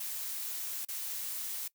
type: noise with dropouts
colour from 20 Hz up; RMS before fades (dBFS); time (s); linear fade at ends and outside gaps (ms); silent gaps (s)
blue; -38; 0-1.68; 5; 0.85-0.885
effects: noise-tail reverb RT60 0.1 s tail -21 dB re dry